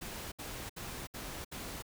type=noise bursts; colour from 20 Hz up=pink; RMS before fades=-43 dBFS; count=5; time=0.01-1.824 s; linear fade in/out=10 ms; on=310 ms; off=66 ms; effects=none